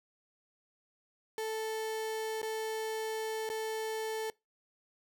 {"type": "tone with dropouts", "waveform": "35% pulse", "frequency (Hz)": 440, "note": "A4", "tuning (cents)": 0, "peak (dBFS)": -32, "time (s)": [1.38, 4.3], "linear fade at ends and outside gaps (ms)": 1, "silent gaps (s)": [[2.417, 2.429], [3.491, 3.5]], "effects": ["noise-tail reverb RT60 0.2 s tail -23 dB re dry"]}